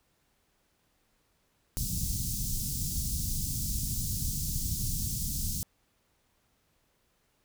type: band-stop noise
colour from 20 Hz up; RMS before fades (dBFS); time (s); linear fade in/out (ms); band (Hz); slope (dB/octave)
pink; -32; 1.77-5.63; 0; 190 to 5300; 24
effects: pink hiss -72 dBFS RMS until 7.44 s